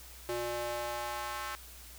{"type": "tone with high-pass filter sweep", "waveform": "square", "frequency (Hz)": 119.5, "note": "A#2", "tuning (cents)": 43, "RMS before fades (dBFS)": -37, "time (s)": [0.29, 1.55], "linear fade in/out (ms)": 0, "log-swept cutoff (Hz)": [410, 1200], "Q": 2, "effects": ["added 60 Hz sine -52 dBFS peak until 1.98 s", "white hiss -52 dBFS RMS until 1.98 s"]}